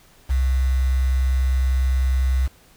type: tone with quantisation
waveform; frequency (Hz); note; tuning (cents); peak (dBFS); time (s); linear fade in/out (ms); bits
sine; 65; C2; -11; -16; 0.29-2.48; 20; 6
effects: pink hiss -53 dBFS RMS until 2.76 s